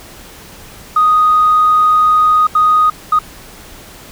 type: tone bursts at uneven times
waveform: sine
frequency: 1244.5 Hz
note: D#6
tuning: in tune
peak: -6 dBFS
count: 3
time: 0.96-2.47 / 2.55-2.9 / 3.12-3.19 s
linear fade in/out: 5 ms
effects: tanh soft clip ceiling -2 dBFS + pink hiss -36 dBFS RMS until 4.11 s